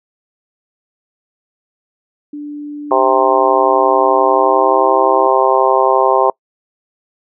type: tone with pitch glide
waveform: sine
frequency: 293.7 to 322.1 Hz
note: D4 to E4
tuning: 0 to -40 cents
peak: -23 dBFS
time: 2.33-5.27 s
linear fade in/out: 5 ms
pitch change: +160 cents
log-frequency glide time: 4.24-4.94 s
type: harmonic tone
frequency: 131.4 Hz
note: C3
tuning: 8 cents sharp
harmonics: 3 / 4 / 5 / 6 / 7 / 8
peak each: -16 / -16 / -16 / -16 / -16 / -16 dBFS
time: 2.91-6.3 s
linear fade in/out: 2 ms
effects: noise-tail reverb RT60 0.1 s tail -26 dB re dry